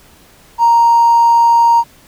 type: tone with hard clipping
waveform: triangle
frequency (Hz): 933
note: A#5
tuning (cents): +1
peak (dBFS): -6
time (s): 0.58-1.84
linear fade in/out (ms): 50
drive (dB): 3
effects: pink hiss -45 dBFS RMS until 2.07 s